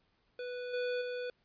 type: tone with level steps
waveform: square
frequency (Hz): 493.9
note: B4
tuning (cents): 0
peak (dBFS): -39 / -33 / -37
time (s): 0.39-1.3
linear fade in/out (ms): 2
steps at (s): 0.73 / 1.01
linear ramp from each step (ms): 10
effects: pink hiss -74 dBFS RMS until 1.44 s + resampled to 11025 Hz